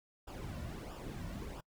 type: noise with flanger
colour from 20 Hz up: brown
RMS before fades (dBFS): -44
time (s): 0.27-1.61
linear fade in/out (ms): 10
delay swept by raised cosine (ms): 0.47 to 2.47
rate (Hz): 1.5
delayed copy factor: -0.7
effects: noise-tail reverb RT60 0.1 s tail -26 dB re dry